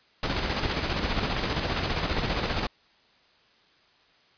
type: noise with tremolo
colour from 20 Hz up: pink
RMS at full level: -26 dBFS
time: 0.23-2.67 s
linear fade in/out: 2 ms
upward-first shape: square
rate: 15 Hz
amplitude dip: 40%
effects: white hiss -61 dBFS RMS until 4.37 s + resampled to 11025 Hz